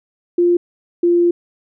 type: tone pair in turn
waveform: sine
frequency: 349.2 / 346.6 Hz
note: F4 / F4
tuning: 0 / -13 cents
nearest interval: unison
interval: 13 cents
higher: first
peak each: -10 dBFS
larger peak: neither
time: 0.38-0.57 / 1.03-1.31 s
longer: second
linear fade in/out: 5 ms
effects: none